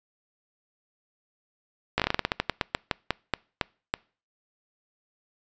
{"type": "slowing click train", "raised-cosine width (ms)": 0.3, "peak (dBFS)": -7, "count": 19, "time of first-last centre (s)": [1.98, 3.94], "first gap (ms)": 17, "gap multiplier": 1.19, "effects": ["noise-tail reverb RT60 0.4 s tail -26 dB re dry", "resampled to 16000 Hz"]}